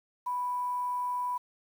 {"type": "tone with quantisation", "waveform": "sine", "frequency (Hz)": 987.8, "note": "B5", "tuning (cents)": 0, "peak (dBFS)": -29, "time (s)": [0.26, 1.38], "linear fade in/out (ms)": 10, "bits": 9, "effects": []}